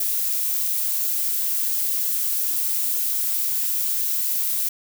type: noise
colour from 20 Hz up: violet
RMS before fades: -23 dBFS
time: 0-4.69 s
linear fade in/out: 5 ms
effects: none